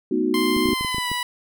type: chord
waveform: sine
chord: B dominant seventh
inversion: third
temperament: equal with one note detuned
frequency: 217.6 / 246.9 / 311.1 / 370 Hz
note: A3 / B3 / D#4 / F#4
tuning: -19 / 0 / 0 / 0 cents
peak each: -28 / -24 / -23 / -23 dBFS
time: 0.11-0.74 s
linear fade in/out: 5 ms
type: tone with pitch glide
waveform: 15% pulse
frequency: 1046.5 to 982.1 Hz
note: C6 to B5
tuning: 0 to -10 cents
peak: -17 dBFS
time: 0.34-1.23 s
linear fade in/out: 2 ms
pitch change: -110 cents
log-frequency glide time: 0.7-1.09 s
type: clicks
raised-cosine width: 3 ms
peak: -18 dBFS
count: 9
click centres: 0.566 / 0.657 / 0.689 / 0.732 / 0.81 / 0.848 / 0.946 / 0.983 / 1.116 s
effects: none